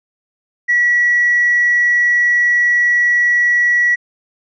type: tone with tanh clipping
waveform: triangle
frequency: 1935 Hz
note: B6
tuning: 36 cents flat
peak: -10 dBFS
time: 0.68-3.96 s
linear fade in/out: 20 ms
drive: 4 dB
effects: resampled to 16000 Hz